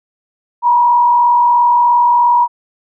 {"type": "tone with frequency modulation", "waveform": "sine", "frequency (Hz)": 962, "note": "B5", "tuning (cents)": -46, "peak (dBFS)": -7, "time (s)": [0.62, 2.48], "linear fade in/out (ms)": 50, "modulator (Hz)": 43, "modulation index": 0.59, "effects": []}